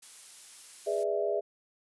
blue noise, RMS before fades -47 dBFS, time 0.02-1.04 s, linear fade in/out 10 ms
sine chord, E dominant seventh, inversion first, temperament just, 412 / 494.4 / 593.3 / 659.3 Hz, G#4 / B4 / D5 / E5, -14 / +2 / +18 / 0 cents, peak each -31 / -37 / -33 / -32 dBFS, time 0.86-1.41 s, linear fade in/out 20 ms
effects resampled to 24000 Hz

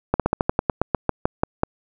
slowing click train, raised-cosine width 1 ms, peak -3 dBFS, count 14, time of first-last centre 0.14-1.634 s, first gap 57 ms, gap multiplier 1.11, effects none

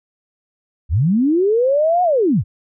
sine linear two-way sweep, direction up then down, 60.8 to 735 to 63.4 Hz, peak -12 dBFS, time 0.89-2.44 s, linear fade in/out 50 ms, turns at 2.03 s, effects none

